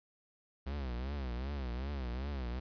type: tone with vibrato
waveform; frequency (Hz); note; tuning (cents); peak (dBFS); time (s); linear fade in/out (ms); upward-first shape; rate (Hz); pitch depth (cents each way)
45% pulse; 65.5; C2; +2; -36; 0.66-2.6; 10; triangle; 2.6; 210
effects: resampled to 11025 Hz + 11-bit